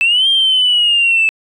sine linear two-way sweep, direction up then down, 2617 to 3208 to 2617 Hz, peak -8 dBFS, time 0.01-1.29 s, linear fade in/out 0 ms, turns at 0.28 s, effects tanh soft clip ceiling -5 dBFS

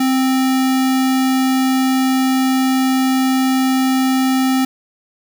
sine tone with sample-and-hold, 261.3 Hz, C4, 2 cents flat, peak -12 dBFS, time 0-4.65 s, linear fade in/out 5 ms, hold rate 1050 Hz, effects none

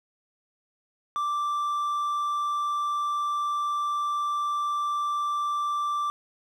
triangle tone, 1174 Hz, D6, 1 cent flat, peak -23 dBFS, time 1.16-6.1 s, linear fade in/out 0 ms, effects none

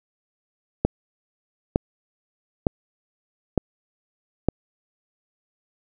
click train, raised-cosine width 2 ms, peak -4 dBFS, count 5, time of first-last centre 0.85-4.486 s, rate 1.1 Hz, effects none

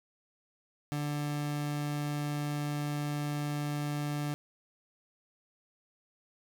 30% pulse tone, 146.83 Hz, D3, in tune, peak -29 dBFS, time 0.92-4.34 s, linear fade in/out 0 ms, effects none

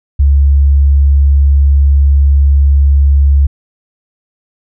sine tone, 70 Hz, C#2, 18 cents sharp, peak -4 dBFS, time 0.19-3.47 s, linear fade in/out 10 ms, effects none

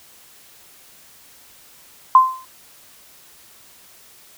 sine tone with exponential decay, 1038 Hz, C6, 14 cents flat, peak -3 dBFS, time 2.15-2.45 s, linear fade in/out 2 ms, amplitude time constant 64 ms, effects white hiss -48 dBFS RMS until 4.37 s

